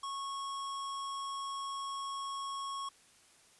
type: tone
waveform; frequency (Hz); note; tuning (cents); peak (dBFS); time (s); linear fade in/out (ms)
square; 1100; C#6; -14; -38; 0.03-2.89; 5
effects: white hiss -63 dBFS RMS until 3.59 s + resampled to 24000 Hz